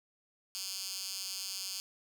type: tone with high-pass filter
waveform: 10% pulse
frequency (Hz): 191.4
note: G3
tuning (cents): -41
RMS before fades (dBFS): -40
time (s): 0.55-1.8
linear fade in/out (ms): 0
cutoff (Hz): 4800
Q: 2
effects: none